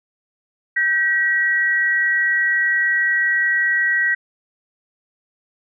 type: tone pair together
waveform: sine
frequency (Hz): 1563.6 / 1915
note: G6 / A#6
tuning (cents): -5 / +46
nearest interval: major third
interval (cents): 351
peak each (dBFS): -21 / -16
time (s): 0.76-4.15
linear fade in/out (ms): 10
effects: none